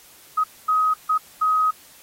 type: tone bursts at uneven times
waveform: sine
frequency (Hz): 1262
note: D#6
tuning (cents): +24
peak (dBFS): -16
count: 4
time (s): 0.37-0.44 / 0.68-0.94 / 1.09-1.18 / 1.41-1.71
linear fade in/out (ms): 10
effects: white hiss -49 dBFS RMS until 2.02 s + AAC 48 kbps